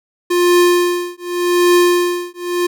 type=tone with tremolo; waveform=square; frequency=352.5 Hz; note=F4; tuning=16 cents sharp; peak=-8 dBFS; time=0.3-2.67 s; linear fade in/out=10 ms; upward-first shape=triangle; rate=0.86 Hz; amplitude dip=100%; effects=none